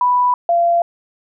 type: tone pair in turn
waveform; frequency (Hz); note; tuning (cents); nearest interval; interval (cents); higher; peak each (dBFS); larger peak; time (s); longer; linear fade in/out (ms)
sine; 987.8 / 686.5; B5 / F5; 0 / -30; tritone; 630; first; -11; neither; 0.01-0.34 / 0.49-0.82; neither; 2
effects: none